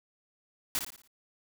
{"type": "noise with echo", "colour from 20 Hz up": "white", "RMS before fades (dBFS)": -30, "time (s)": [0.75, 0.79], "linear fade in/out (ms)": 0, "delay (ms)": 57, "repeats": 5, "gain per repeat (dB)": -7, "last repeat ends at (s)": 1.075, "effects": []}